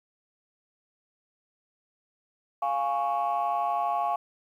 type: chord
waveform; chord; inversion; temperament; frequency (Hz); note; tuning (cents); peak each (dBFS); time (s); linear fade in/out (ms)
sine; Db major; first; equal; 698.5 / 830.6 / 1108.7; F5 / Ab5 / Db6; 0 / 0 / 0; -27 / -28 / -29; 2.62-4.16; 5
effects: tanh soft clip ceiling -19 dBFS + 10-bit